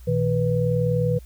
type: tone cluster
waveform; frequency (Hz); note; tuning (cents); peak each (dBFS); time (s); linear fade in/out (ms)
sine; 119.1 / 159.2 / 491.4; A#2 / D#3 / B4; +38 / +40 / -9; -23; 0.07-1.19; 10
effects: added 60 Hz sine -40 dBFS peak until 1.25 s + white hiss -56 dBFS RMS until 1.25 s